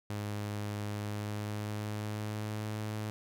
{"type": "tone with pitch glide", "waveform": "sawtooth", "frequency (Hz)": [103.83, 107.18], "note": ["G#2", "A2"], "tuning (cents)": [0, -45], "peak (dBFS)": -31, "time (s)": [0.1, 3.1], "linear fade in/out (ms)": 0, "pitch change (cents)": 55, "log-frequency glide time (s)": [0.87, 2.74], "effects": []}